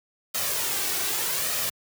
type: noise with flanger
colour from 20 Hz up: white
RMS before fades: -27 dBFS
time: 0.34-1.7 s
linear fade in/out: 10 ms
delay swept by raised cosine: 1.6 to 2.7 ms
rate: 0.83 Hz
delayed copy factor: +0.5
effects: high-pass 100 Hz 12 dB/octave